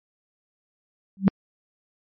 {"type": "tone with exponential growth", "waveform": "sine", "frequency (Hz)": 193.6, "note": "G3", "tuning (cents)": -21, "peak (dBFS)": -8, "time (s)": [1.17, 1.28], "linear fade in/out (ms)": 0, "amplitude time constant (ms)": 22, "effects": ["low-pass 2000 Hz 12 dB/octave", "MP3 32 kbps"]}